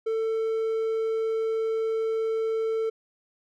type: tone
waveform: triangle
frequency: 445.8 Hz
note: A4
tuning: 23 cents sharp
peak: -22 dBFS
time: 0.06-2.9 s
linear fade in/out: 10 ms
effects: none